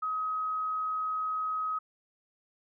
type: tone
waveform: sine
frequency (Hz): 1267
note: D#6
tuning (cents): +31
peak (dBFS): -29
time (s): 0.02-1.79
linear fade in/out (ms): 10
effects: none